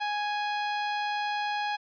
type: tone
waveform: sawtooth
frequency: 830.6 Hz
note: G#5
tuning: in tune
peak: -24 dBFS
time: 0-1.77 s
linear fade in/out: 20 ms
effects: resampled to 11025 Hz

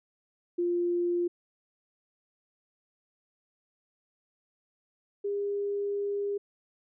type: tone pair in turn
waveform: sine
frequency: 349.2 / 404.6 Hz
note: F4 / G#4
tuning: 0 / -45 cents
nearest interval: minor third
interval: 255 cents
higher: second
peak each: -25 / -28 dBFS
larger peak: first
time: 0.58-1.28 / 5.24-6.38 s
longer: second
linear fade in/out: 10 ms
effects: none

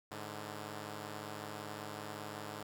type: tone pair together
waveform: 5% pulse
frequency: 105.36 / 149 Hz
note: G#2 / D3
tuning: +25 / +25 cents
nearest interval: tritone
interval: 600 cents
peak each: -33 / -36 dBFS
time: 0.11-2.63 s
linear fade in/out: 5 ms
effects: none

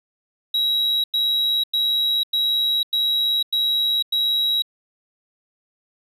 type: tone bursts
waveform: triangle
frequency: 3861 Hz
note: B7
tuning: 40 cents flat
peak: -16 dBFS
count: 7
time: 0.54-4.622 s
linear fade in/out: 5 ms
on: 500 ms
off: 97 ms
effects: resampled to 32000 Hz

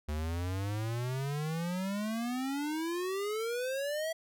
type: exponential sweep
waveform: square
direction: up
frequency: 73.42 to 659.3 Hz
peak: -33 dBFS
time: 0.08-4.13 s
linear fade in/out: 10 ms
effects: none

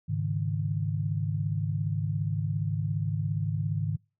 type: chord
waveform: sine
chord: Ab suspended fourth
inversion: none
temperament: just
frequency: 103.83 / 138.43 / 155.74 Hz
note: Ab2 / Db3 / Eb3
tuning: 0 / -2 / +2 cents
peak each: -30 / -33 / -30 dBFS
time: 0.08-3.97 s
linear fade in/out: 20 ms
effects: noise-tail reverb RT60 0.3 s tail -26 dB re dry

